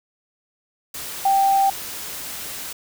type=tone in noise; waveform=sine; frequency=784 Hz; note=G5; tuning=in tune; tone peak=-14 dBFS; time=1.25-1.7 s; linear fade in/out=5 ms; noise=white; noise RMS=-32 dBFS; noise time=0.94-2.73 s; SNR=+15 dB; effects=none